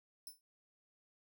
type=tone with exponential decay; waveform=5% pulse; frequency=5320 Hz; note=E8; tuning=15 cents sharp; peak=-37 dBFS; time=0.27-0.41 s; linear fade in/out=1 ms; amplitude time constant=29 ms; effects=noise-tail reverb RT60 0.1 s tail -19 dB re dry